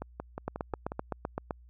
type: two click trains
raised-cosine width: 1 ms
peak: -18 / -22 dBFS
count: 9 / 6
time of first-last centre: 0.48-1.508 / 0.02-0.919 s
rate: 7.78 / 5.56 Hz
effects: added 60 Hz sine -52 dBFS peak until 1.69 s